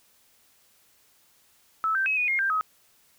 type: tone with pitch steps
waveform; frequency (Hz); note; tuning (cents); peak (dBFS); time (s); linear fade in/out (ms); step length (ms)
sine; 1306 / 1561 / 2559 / 2468 / 2135 / 1582 / 1270; E6 / G6 / D#7 / D#7 / C7 / G6 / D#6; -17 / -8 / +48 / -15 / +34 / +15 / +35; -22; 1.84-2.61; 0; 110
effects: white hiss -62 dBFS RMS until 3.18 s